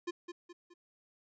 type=tone with echo; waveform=square; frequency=349.2 Hz; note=F4; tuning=in tune; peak=-35 dBFS; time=0.07-0.11 s; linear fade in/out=10 ms; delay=210 ms; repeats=3; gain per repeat=-7 dB; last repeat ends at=0.74 s; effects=resampled to 16000 Hz